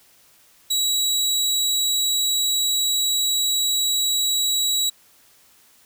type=tone; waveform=25% pulse; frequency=3892 Hz; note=B7; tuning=26 cents flat; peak=-15 dBFS; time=0.7-4.9 s; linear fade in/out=10 ms; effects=white hiss -55 dBFS RMS until 5.85 s